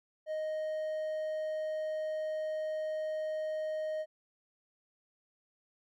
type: tone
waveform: triangle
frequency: 622.3 Hz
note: D#5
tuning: in tune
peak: -31 dBFS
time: 0.26-4.06 s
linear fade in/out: 50 ms
effects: none